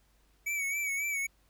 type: tone with vibrato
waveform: square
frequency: 2269 Hz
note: C#7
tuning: 40 cents sharp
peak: -31 dBFS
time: 0.46-1.27 s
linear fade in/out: 10 ms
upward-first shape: sine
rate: 3.7 Hz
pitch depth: 55 cents each way
effects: added 50 Hz sine -66 dBFS peak until 1.49 s + pink hiss -70 dBFS RMS until 1.49 s